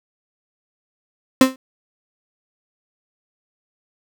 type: tone with exponential decay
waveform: 35% pulse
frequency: 261.6 Hz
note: C4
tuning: in tune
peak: -3 dBFS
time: 1.41-1.56 s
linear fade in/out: 2 ms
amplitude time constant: 32 ms
effects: none